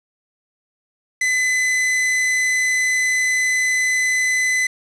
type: tone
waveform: 45% pulse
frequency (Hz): 2017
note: B6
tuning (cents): +36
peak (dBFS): -16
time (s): 1.21-4.67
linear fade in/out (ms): 5
effects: resampled to 22050 Hz + 7-bit

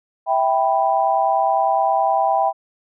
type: chord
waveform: sine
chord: E minor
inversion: none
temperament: equal with one note detuned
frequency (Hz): 654.3 / 784 / 987.8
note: E5 / G5 / B5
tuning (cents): -13 / 0 / 0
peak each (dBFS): -20 / -17 / -22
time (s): 0.26-2.53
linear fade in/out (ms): 50
effects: none

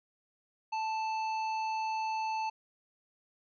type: tone with hard clipping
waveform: triangle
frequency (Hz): 880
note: A5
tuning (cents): 0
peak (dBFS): -33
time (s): 0.72-2.5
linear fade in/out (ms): 10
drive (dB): 14
effects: resampled to 16000 Hz

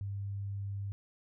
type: tone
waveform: sine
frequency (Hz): 99.6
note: G2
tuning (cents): +28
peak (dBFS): -35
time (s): 0.01-0.92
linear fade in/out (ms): 0
effects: none

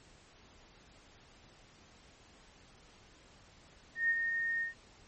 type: tone with ADSR envelope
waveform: sine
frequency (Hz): 1842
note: A#6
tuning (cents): -21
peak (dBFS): -25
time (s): 3.95-4.74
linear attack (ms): 150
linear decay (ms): 43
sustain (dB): -6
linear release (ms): 130
effects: pink hiss -60 dBFS RMS until 5.07 s + MP3 32 kbps

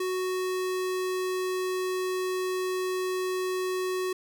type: tone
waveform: square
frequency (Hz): 370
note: F#4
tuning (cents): 0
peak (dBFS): -28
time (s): 0-4.13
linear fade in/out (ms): 5
effects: none

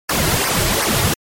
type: noise with flanger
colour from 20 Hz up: pink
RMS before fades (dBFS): -17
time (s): 0.09-1.14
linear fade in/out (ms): 5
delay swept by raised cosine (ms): 0.27 to 4.07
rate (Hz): 2.7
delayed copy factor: -0.85
effects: MP3 64 kbps

